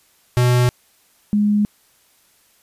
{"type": "tone pair in turn", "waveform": ["square", "sine"], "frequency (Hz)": [123.47, 207.7], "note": ["B2", "G#3"], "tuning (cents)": [0, 0], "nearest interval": "major sixth", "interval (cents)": 900, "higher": "second", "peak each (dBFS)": -13, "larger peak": "neither", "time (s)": [[0.37, 0.69], [1.33, 1.65]], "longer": "neither", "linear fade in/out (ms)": 0, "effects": ["white hiss -57 dBFS RMS until 2.62 s", "resampled to 32000 Hz"]}